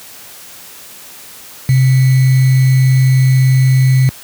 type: tone with sample-and-hold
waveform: sine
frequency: 130.81 Hz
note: C3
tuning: in tune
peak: -6 dBFS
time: 1.69-4.09 s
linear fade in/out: 0 ms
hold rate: 2100 Hz
effects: white hiss -35 dBFS RMS until 4.23 s + high-pass 60 Hz 12 dB/octave